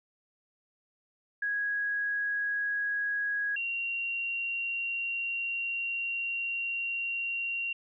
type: tone pair in turn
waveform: sine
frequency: 1657 / 2756 Hz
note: G#6 / F7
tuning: -4 / -24 cents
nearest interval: major sixth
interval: 880 cents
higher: second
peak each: -28 / -30 dBFS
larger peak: first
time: 1.42-3.56 / 3.56-7.73 s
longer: second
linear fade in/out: 5 ms
effects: none